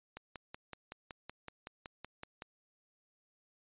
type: click train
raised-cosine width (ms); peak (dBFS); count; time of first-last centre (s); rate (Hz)
0.3; -28; 13; 0.17-2.421; 5.33
effects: resampled to 8000 Hz